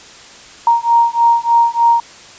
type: beating tone pair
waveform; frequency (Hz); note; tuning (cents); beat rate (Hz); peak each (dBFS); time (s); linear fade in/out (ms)
sine; 932.3 / 935.6; A#5 / A#5; 0 / +6; 3.3; -12; 0.67-2; 2
effects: white hiss -38 dBFS RMS until 2.38 s + resampled to 16000 Hz